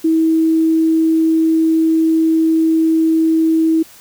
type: tone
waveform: sine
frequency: 322.3 Hz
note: E4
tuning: 39 cents flat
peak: -10 dBFS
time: 0.04-3.83 s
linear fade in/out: 10 ms
effects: white hiss -42 dBFS RMS until 4 s